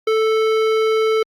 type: tone with hard clipping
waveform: sine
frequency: 440 Hz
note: A4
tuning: in tune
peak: -16 dBFS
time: 0.07-1.23 s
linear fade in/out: 5 ms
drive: 15 dB
effects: Opus 48 kbps